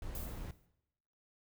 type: noise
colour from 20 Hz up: brown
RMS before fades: -43 dBFS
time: 0.02-0.51 s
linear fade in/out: 2 ms
type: noise with exponential decay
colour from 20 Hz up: violet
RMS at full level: -43 dBFS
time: 0.15-0.66 s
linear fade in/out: 1 ms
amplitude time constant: 110 ms
effects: noise-tail reverb RT60 0.8 s tail -17 dB re dry